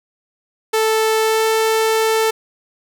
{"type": "tone with pitch glide", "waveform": "sawtooth", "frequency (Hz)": [440, 442.8], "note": ["A4", "A4"], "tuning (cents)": [0, 11], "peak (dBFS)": -10, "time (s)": [0.73, 2.31], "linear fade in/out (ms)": 10, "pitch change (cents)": 11, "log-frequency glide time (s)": [1.21, 1.46], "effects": []}